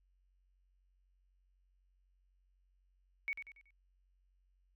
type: tone with echo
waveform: sine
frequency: 2233 Hz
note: C#7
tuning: 12 cents sharp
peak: -34 dBFS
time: 3.28-3.33 s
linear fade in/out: 0 ms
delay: 94 ms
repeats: 4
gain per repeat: -8 dB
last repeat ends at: 3.706 s
effects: added 46 Hz sine -70 dBFS peak until 4.75 s